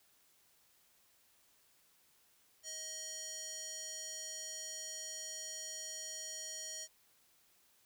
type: tone with band-pass filter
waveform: square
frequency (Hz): 630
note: D#5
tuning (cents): +21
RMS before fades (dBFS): -45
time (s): 2.63-6.88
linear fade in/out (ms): 50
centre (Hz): 6400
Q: 4.1
effects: white hiss -70 dBFS RMS until 7.85 s